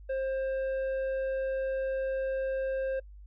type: tone with tanh clipping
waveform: triangle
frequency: 531 Hz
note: C5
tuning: 25 cents sharp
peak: -30 dBFS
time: 0.09-3 s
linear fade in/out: 10 ms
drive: 11 dB
effects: noise-tail reverb RT60 0.1 s tail -26 dB re dry + added 50 Hz sine -46 dBFS peak until 3.26 s